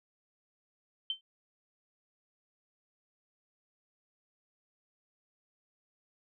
sine tone with exponential decay, 3100 Hz, G7, 20 cents flat, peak -27 dBFS, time 1.1-1.21 s, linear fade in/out 2 ms, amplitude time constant 22 ms, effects none

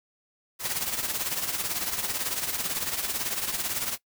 white noise with tremolo, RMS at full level -27 dBFS, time 0.59-3.98 s, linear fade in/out 50 ms, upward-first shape triangle, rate 18 Hz, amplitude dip 70%, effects noise-tail reverb RT60 0.1 s tail -20 dB re dry

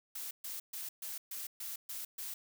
blue noise bursts, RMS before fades -42 dBFS, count 8, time 0.15-2.34 s, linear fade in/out 5 ms, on 160 ms, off 130 ms, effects none

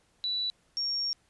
sine tone pair in turn, 3951 / 5539 Hz, B7 / F8, 0 / -15 cents, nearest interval tritone, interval 585 cents, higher second, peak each -28 dBFS, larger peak neither, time 0.24-0.5 / 0.77-1.13 s, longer second, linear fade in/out 0 ms, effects pink hiss -68 dBFS RMS until 1.29 s + resampled to 24000 Hz

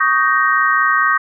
sine chord, Eb dominant seventh, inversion third, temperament just, 1120.1 / 1244.5 / 1555.6 / 1866.8 Hz, Db6 / Eb6 / G6 / Bb6, +18 / 0 / -14 / +2 cents, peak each -17 dBFS, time 0-1.18 s, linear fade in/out 10 ms, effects none

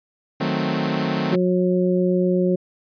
sawtooth chord, D# diminished seventh, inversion none, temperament equal, 155.56 / 185 / 220 / 261.6 Hz, D#3 / F#3 / A3 / C4, 0 / 0 / 0 / 0 cents, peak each -22 dBFS, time 0.4-1.36 s, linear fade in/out 10 ms
harmonic tone, 181.6 Hz, F#3, 32 cents flat, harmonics 1 / 2 / 3, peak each -19 / -20 / -24 dBFS, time 1.32-2.56 s, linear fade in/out 10 ms
effects resampled to 11025 Hz

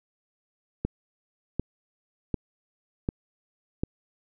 click train, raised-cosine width 3 ms, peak -13 dBFS, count 5, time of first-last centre 0.85-3.835 s, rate 1.34 Hz, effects none

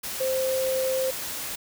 sine tone in noise, 523.3 Hz, C5, in tune, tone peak -23 dBFS, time 0.2-1.11 s, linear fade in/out 10 ms, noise white, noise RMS -33 dBFS, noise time 0.03-1.56 s, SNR +7 dB, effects none

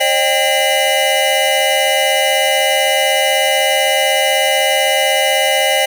square tone cluster, 538 / 614 / 791 / 2041 / 2923 Hz, C5 / D#5 / G5 / C7 / F#7, +48 / -23 / +15 / -44 / -22 cents, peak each -19 dBFS, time 0-5.86 s, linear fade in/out 10 ms, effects none

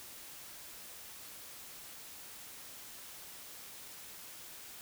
silence, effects white hiss -50 dBFS RMS until 4.81 s

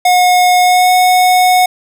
square tone with pitch glide, 724 to 732.4 Hz, F#5 to F#5, -38 to -18 cents, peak -7 dBFS, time 0.05-1.66 s, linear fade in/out 5 ms, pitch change +20 cents, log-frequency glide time 0.62-0.9 s, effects none

